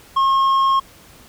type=tone with tanh clipping; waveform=sine; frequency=1079 Hz; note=C#6; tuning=47 cents flat; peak=-14 dBFS; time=0.16-0.8 s; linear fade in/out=10 ms; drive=6 dB; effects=pink hiss -46 dBFS RMS until 1.28 s